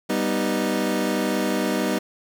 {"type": "chord", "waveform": "25% pulse", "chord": "G augmented", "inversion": "none", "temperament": "equal", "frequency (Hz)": [196, 246.9, 311.1], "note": ["G3", "B3", "D#4"], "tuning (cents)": [0, 0, 0], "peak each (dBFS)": -22, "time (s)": [0.09, 1.99], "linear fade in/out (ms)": 10, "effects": []}